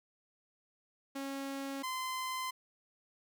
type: tone pair in turn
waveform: sawtooth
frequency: 274.1 / 1031.9 Hz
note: C#4 / C6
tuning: -19 / -24 cents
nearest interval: octave + major seventh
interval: 2295 cents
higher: second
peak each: -34 / -32 dBFS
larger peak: second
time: 1.15-1.83 / 1.83-2.51 s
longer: neither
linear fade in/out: 10 ms
effects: none